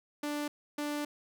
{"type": "tone pair in turn", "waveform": "sawtooth", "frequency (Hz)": [294.2, 294.2], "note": ["D4", "D4"], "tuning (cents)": [3, 3], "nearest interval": "unison", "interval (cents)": 0, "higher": "neither", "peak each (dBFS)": [-29, -29], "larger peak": "neither", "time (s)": [[0.23, 0.48], [0.78, 1.05]], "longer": "second", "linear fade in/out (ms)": 5, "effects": []}